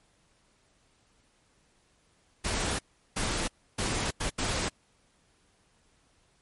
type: noise bursts at uneven times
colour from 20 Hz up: pink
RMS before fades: -30 dBFS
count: 5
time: 2.44-2.79 / 3.16-3.48 / 3.78-4.11 / 4.2-4.3 / 4.38-4.69 s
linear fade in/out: 10 ms
effects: pink hiss -67 dBFS RMS until 6.41 s + MP3 48 kbps